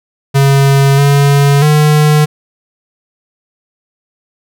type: tone with pitch steps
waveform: square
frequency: 138.1 / 141.3 / 150.9 Hz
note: C#3 / C#3 / D3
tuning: -6 / +34 / +47 cents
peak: -6 dBFS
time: 0.34-2.26 s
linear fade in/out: 20 ms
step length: 640 ms
effects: none

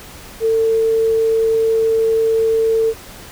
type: tone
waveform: sine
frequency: 448.5 Hz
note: A4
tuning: 33 cents sharp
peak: -12 dBFS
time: 0.4-2.94 s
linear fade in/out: 50 ms
effects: pink hiss -37 dBFS RMS until 3.31 s

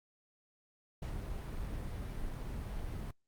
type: noise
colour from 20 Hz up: brown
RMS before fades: -40 dBFS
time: 1.02-3.11 s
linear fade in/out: 5 ms
effects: noise-tail reverb RT60 0.1 s tail -20 dB re dry + Opus 48 kbps

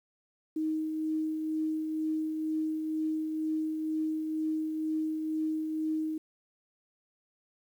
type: tone with tremolo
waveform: sine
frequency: 313.5 Hz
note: D#4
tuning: 13 cents sharp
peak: -27 dBFS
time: 0.56-6.18 s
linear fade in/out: 5 ms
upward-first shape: triangle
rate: 2.1 Hz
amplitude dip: 40%
effects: 10-bit

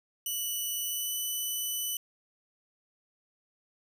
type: tone with pitch glide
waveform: 5% pulse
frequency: 2966 to 2987 Hz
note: F#7 to F#7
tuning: +4 to +16 cents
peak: -23 dBFS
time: 0.26-1.97 s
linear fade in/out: 2 ms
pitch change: +12 cents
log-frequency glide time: 0.81-1.14 s
effects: none

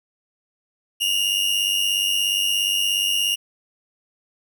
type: tone pair together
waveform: 40% pulse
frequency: 2794 / 2891 Hz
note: F7 / F#7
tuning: 0 / -41 cents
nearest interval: minor second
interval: 59 cents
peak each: -21 dBFS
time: 1-3.36 s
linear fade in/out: 20 ms
effects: none

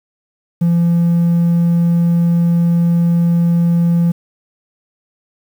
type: tone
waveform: triangle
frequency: 170.5 Hz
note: F3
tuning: 41 cents flat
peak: -7 dBFS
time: 0.61-4.12 s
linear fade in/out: 10 ms
effects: tanh soft clip ceiling -4 dBFS + 7-bit

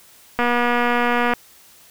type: click train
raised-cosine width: 0.5 ms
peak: -5 dBFS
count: 229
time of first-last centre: 0.39-1.336 s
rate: 241 Hz
effects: white hiss -49 dBFS RMS until 1.9 s

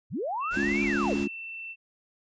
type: linear two-way sweep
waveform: sine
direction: up then down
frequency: 73.42 to 2402 to 73.42 Hz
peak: -28 dBFS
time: 0.1-1.19 s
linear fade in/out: 50 ms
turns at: 0.83 s
type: tone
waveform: sine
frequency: 2681 Hz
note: E7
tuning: 29 cents sharp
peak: -36 dBFS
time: 0.4-1.76 s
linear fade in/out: 50 ms
type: noise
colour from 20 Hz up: pink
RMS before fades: -39 dBFS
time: 0.5-1.28 s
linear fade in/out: 50 ms
type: harmonic tone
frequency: 70.3 Hz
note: C#2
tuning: 25 cents sharp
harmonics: 3 / 4 / 5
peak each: -29 / -30 / -31 dBFS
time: 0.56-1.28 s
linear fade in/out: 10 ms
effects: resampled to 16000 Hz

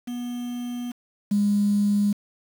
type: tone pair in turn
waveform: triangle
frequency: 243.2 / 204.5 Hz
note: B3 / G#3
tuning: -26 / -26 cents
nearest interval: minor third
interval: 300 cents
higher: first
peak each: -26 / -14 dBFS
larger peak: second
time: 0.07-0.92 / 1.31-2.13 s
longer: first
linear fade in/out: 10 ms
effects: tanh soft clip ceiling -16 dBFS + 7-bit

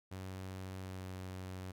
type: tone with pitch glide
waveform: sawtooth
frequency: 94.2 to 93.06 Hz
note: F#2 to F#2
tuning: +32 to +10 cents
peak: -39 dBFS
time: 0.11-1.72 s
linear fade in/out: 10 ms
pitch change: -22 cents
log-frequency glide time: 0.76-1.08 s
effects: none

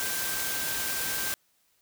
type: tone in noise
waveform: sine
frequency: 1568 Hz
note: G6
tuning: in tune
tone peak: -37 dBFS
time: 0-1.34 s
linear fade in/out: 0 ms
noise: white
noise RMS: -31 dBFS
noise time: 0-1.34 s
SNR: -9 dB
effects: white hiss -69 dBFS RMS until 1.81 s

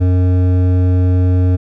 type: tone with hard clipping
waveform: sine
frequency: 91 Hz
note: F#2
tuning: 28 cents flat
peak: -11 dBFS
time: 0-1.57 s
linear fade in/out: 20 ms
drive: 11 dB
effects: none

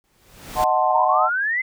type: noise with exponential growth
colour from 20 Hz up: pink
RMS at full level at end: -28 dBFS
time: 0.04-0.64 s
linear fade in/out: 0 ms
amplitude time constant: 130 ms
type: chord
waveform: sine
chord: D# diminished seventh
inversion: none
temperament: equal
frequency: 622.3 / 740 / 880 / 1046.5 Hz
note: D#5 / F#5 / A5 / C6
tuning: 0 / 0 / 0 / 0 cents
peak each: -23 / -19 / -22 / -22 dBFS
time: 0.55-1.3 s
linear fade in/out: 50 ms
type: exponential sweep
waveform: sine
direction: up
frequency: 847 to 2093 Hz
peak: -19 dBFS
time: 0.9-1.62 s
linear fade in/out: 10 ms
effects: none

